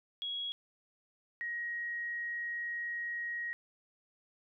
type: tone pair in turn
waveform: sine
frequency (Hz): 3322 / 1889.6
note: G#7 / A#6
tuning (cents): 0 / +23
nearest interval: minor seventh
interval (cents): 977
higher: first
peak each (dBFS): -35 / -35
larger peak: neither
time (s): 0.22-0.52 / 1.41-3.53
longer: second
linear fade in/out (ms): 0
effects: none